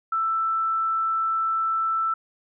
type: tone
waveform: sine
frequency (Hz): 1326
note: E6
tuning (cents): +10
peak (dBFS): -21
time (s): 0.12-2.14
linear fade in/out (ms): 5
effects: none